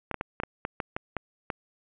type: clicks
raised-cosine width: 0.5 ms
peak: -15 dBFS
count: 10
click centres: 0.113 / 0.143 / 0.211 / 0.401 / 0.435 / 0.651 / 0.802 / 0.965 / 1.167 / 1.502 s
effects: resampled to 8000 Hz + 7-bit